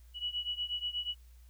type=beating tone pair; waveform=sine; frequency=2934 / 2942.3 Hz; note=F#7 / F#7; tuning=-15 / -10 cents; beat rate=8.3 Hz; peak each=-36 / -38 dBFS; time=0.14-1.15 s; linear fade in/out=50 ms; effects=added 60 Hz sine -53 dBFS peak until 1.49 s + white hiss -69 dBFS RMS until 1.49 s